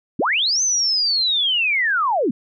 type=linear two-way sweep; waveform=sine; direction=up then down; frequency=143.7 to 6272 to 198 Hz; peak=-16 dBFS; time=0.19-2.31 s; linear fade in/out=5 ms; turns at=0.62 s; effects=none